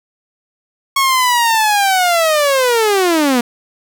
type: linear sweep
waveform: sawtooth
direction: down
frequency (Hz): 1104 to 233.1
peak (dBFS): -7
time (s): 0.96-3.41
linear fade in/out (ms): 5
effects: none